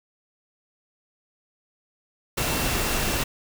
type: tone in noise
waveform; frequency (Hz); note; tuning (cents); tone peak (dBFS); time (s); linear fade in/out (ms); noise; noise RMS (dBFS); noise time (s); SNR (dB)
sine; 2704; E7; +43; -36; 2.37-3.24; 10; pink; -25; 2.37-3.24; -14
effects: none